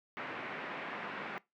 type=band-pass noise; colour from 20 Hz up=white; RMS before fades=-42 dBFS; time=0.17-1.38 s; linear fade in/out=0 ms; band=150 to 2200 Hz; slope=24 dB/octave; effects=noise-tail reverb RT60 0.2 s tail -21 dB re dry